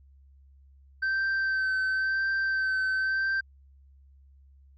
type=tone with vibrato; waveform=triangle; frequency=1550 Hz; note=G6; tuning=20 cents flat; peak=-23 dBFS; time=1.02-3.41 s; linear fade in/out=10 ms; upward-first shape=sine; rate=0.96 Hz; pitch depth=20 cents each way; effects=added 68 Hz sine -53 dBFS peak until 4.77 s + resampled to 16000 Hz